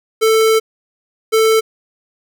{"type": "tone pair in turn", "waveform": "square", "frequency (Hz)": [442.6, 442.6], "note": ["A4", "A4"], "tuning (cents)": [10, 10], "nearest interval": "unison", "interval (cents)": 0, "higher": "neither", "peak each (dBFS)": -10, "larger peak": "neither", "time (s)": [[0.21, 0.6], [1.32, 1.61]], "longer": "first", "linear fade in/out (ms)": 20, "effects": []}